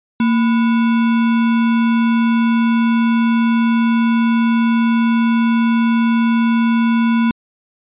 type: tone with sample-and-hold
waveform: sine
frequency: 230 Hz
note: A#3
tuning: 23 cents flat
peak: -11 dBFS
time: 0.2-7.31 s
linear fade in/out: 2 ms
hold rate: 1225 Hz
effects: resampled to 8000 Hz